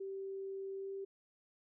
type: tone with pitch glide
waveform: sine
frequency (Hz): 388.4 to 390.9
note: G4 to G4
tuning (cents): -16 to -5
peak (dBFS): -40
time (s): 0-1.05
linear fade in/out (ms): 10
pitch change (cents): +11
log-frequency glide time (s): 0.76-0.92
effects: none

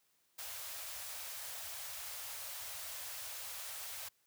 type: band-stop noise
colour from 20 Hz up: white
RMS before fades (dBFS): -45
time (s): 0.38-4.09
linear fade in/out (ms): 10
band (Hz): 110 to 510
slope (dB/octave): 48
effects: white hiss -75 dBFS RMS until 4.26 s + high-pass 60 Hz 12 dB/octave

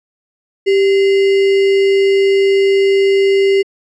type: tone with sample-and-hold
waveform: sine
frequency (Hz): 392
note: G4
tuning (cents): 0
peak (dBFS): -8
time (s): 0.66-3.63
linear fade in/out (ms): 20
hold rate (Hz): 2450
effects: low-pass 4000 Hz 12 dB/octave

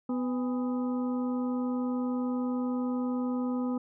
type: harmonic tone with a mistuned harmonic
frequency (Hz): 250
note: B3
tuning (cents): +21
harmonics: 1 / 2 / 3 / 4 / 5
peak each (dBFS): -28 / -38 / -44 / -46 / -45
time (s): 0.09-3.78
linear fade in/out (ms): 5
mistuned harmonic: 3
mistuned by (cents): +140
effects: none

